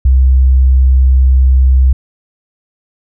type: tone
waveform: sine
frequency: 65 Hz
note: C2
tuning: 11 cents flat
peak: -4 dBFS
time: 0.05-1.93 s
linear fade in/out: 5 ms
effects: none